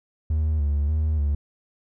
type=tone with vibrato; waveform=triangle; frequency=75 Hz; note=D2; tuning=37 cents sharp; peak=-17 dBFS; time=0.3-1.35 s; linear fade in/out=5 ms; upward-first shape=square; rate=1.7 Hz; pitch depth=60 cents each way; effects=tanh soft clip ceiling -13 dBFS